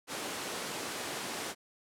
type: high-pass noise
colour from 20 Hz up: pink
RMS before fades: -38 dBFS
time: 0.07-1.55 s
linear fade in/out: 50 ms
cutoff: 270 Hz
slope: 12 dB/octave
effects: low-pass 11000 Hz 12 dB/octave